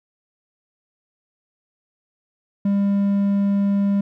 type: tone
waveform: triangle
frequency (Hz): 200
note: G3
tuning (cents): +35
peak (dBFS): -14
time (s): 2.65-4.01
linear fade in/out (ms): 5
effects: none